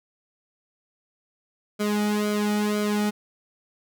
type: tone with flanger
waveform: sawtooth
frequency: 208.8 Hz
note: G#3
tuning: 10 cents sharp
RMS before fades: -24 dBFS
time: 1.79-3.11 s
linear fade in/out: 20 ms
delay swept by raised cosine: 1.1 to 1.86 ms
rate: 2 Hz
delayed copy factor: -0.95
effects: none